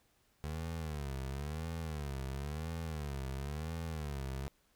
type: tone with vibrato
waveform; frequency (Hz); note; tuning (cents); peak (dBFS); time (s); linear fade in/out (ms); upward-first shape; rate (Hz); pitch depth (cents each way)
25% pulse; 74; D2; +14; -34; 0.44-4.48; 0; sine; 0.97; 190
effects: pink hiss -72 dBFS RMS until 4.75 s